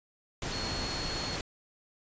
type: tone in noise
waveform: sine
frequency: 4321 Hz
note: C#8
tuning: 45 cents flat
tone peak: -37 dBFS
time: 0.52-1.36 s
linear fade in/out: 2 ms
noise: pink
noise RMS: -35 dBFS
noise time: 0.42-1.41 s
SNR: -5 dB
effects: resampled to 16000 Hz